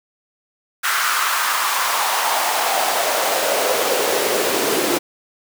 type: noise with high-pass filter sweep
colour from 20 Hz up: pink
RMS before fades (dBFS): -19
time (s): 0.83-4.99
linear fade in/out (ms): 20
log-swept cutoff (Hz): 1400 to 340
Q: 2.9
effects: none